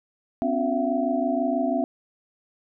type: tone cluster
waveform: sine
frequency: 254.4 / 280.5 / 358.9 / 671 / 733 Hz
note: C4 / C#4 / F4 / E5 / F#5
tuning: -48 / +21 / +47 / +31 / -16 cents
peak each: -26 / -27 / -34 / -25 / -34 dBFS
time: 0.42-1.84 s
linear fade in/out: 0 ms
effects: none